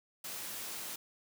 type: high-pass noise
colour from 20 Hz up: white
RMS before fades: -42 dBFS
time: 0.24-0.96 s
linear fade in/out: 5 ms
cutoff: 110 Hz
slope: 12 dB/octave
effects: none